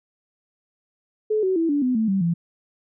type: tone with pitch steps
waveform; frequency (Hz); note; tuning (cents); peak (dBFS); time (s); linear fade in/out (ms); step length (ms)
sine; 429.7 / 376.2 / 329.4 / 288.5 / 252.6 / 221.1 / 193.63 / 169.54; A4 / F#4 / E4 / D4 / B3 / A3 / G3 / E3; -41 / +29 / -1 / -31 / +39 / +9 / -21 / +49; -18; 1.3-2.34; 10; 130
effects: none